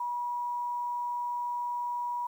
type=tone with quantisation; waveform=sine; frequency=967 Hz; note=B5; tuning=37 cents flat; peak=-30 dBFS; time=0-2.27 s; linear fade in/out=5 ms; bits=10; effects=none